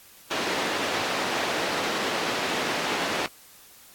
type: band-pass noise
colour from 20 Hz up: pink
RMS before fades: -28 dBFS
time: 0.31-3.26 s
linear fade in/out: 0 ms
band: 330 to 4300 Hz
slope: 12 dB/octave
effects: white hiss -51 dBFS RMS until 3.94 s + AAC 64 kbps